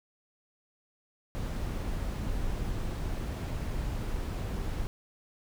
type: noise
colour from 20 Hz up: brown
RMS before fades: -33 dBFS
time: 1.35-4.87 s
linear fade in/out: 0 ms
effects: none